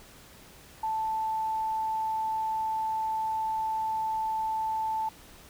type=tone; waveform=sine; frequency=880 Hz; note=A5; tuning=in tune; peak=-27 dBFS; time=0.83-5.09 s; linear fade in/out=5 ms; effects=pink hiss -52 dBFS RMS until 5.49 s